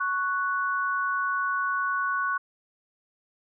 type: tone pair together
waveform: sine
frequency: 1109.5 / 1480 Hz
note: C#6 / F#6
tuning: +1 / 0 cents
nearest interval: perfect fourth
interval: 499 cents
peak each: -27 dBFS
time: 0-2.38 s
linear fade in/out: 10 ms
effects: none